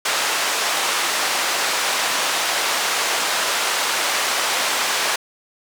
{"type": "band-pass noise", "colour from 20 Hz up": "pink", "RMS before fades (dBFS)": -21, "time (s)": [0.05, 5.16], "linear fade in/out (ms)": 5, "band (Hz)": [760, 8600], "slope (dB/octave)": 12, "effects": []}